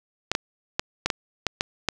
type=clicks; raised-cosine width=0.2 ms; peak=-5 dBFS; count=8; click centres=0.316 / 0.351 / 0.795 / 1.06 / 1.102 / 1.467 / 1.609 / 1.887 s; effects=none